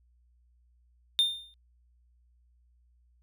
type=tone with exponential decay; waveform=triangle; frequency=3623 Hz; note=A7; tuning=50 cents sharp; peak=-17 dBFS; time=1.19-1.54 s; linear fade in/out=0 ms; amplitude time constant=75 ms; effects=added 60 Hz sine -62 dBFS peak until 3.22 s